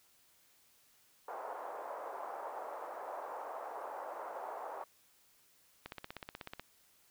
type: band-pass noise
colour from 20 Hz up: white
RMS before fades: -44 dBFS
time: 1.28-4.84 s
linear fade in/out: 2 ms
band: 520 to 1000 Hz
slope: 24 dB/octave
type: click train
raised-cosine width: 0.3 ms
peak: -27 dBFS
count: 13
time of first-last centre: 5.86-6.596 s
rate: 16.3 Hz
effects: white hiss -68 dBFS RMS until 7.1 s